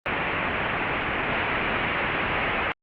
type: low-pass noise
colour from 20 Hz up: white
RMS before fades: -26 dBFS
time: 0.06-2.72 s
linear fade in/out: 0 ms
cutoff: 2700 Hz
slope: 48 dB/octave
effects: Opus 24 kbps